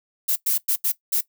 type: noise bursts at uneven times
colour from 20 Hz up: violet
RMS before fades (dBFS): -21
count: 5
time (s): 0.28-0.36 / 0.46-0.58 / 0.68-0.76 / 0.84-0.92 / 1.12-1.21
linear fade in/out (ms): 10
effects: noise-tail reverb RT60 0.1 s tail -17 dB re dry